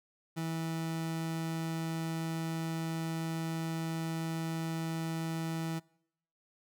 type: tone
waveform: 30% pulse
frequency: 163 Hz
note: E3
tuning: 19 cents flat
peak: -31 dBFS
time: 0.36-5.8 s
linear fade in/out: 20 ms
effects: noise-tail reverb RT60 0.7 s tail -23 dB re dry